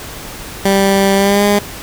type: tone with pitch glide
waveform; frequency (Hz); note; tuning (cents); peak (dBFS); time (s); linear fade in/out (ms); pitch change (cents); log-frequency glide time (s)
15% pulse; 196 to 204.4; G3 to G#3; 0 to -27; -3; 0.65-1.59; 5; +73; 1.16-1.44
effects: pink hiss -29 dBFS RMS until 1.82 s